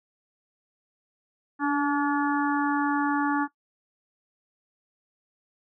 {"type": "harmonic tone with a mistuned harmonic", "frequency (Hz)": 286.4, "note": "D4", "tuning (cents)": -43, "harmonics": [1, 3, 4, 5, 6], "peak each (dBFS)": [-24, -29, -30, -31, -32], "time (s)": [1.59, 3.48], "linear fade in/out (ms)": 50, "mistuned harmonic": 1, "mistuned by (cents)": 19, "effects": ["noise-tail reverb RT60 0.1 s tail -19 dB re dry"]}